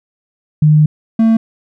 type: tone pair in turn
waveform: sine / triangle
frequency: 152.3 / 224.6 Hz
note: D#3 / A3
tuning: -37 / +36 cents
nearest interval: perfect fifth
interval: 673 cents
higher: second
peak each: -5 dBFS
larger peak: neither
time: 0.62-0.86 / 1.19-1.37 s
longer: first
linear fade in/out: 5 ms
effects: none